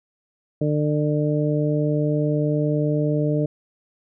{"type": "harmonic tone", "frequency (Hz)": 149.6, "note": "D3", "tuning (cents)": 32, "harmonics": [1, 2, 3, 4], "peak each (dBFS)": [-21, -24, -26, -27], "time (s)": [0.61, 3.46], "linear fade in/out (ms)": 5, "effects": []}